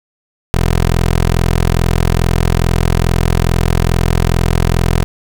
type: tone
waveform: 15% pulse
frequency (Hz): 42.36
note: E1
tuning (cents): +48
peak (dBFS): -4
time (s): 0.54-5.04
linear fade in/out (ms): 0
effects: none